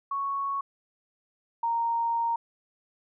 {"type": "tone pair in turn", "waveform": "sine", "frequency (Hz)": [1108.7, 928.5], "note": ["C#6", "A#5"], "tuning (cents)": [0, -7], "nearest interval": "minor third", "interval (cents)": 307, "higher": "first", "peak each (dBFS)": [-27, -24], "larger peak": "second", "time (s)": [[0.11, 0.61], [1.63, 2.36]], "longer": "second", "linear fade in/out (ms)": 5, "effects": []}